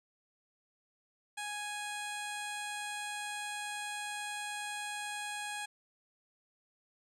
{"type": "tone with low-pass filter", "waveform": "15% pulse", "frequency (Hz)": 830.6, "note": "G#5", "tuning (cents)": 0, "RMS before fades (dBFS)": -40, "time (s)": [1.37, 5.66], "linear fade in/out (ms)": 10, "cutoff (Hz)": 9000, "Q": 1.7, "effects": []}